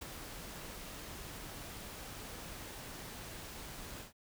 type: noise with ADSR envelope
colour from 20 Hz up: pink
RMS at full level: -42 dBFS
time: 0.01-4.13 s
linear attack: 12 ms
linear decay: 8 ms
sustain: -5 dB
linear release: 130 ms
effects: none